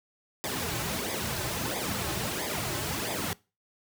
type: noise with flanger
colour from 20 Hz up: pink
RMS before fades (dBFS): -32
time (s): 0.44-3.33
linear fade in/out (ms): 0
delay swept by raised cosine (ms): 0.7 to 4.3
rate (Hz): 1.5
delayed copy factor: -0.75
effects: noise-tail reverb RT60 0.3 s tail -23 dB re dry + high-pass 60 Hz 12 dB/octave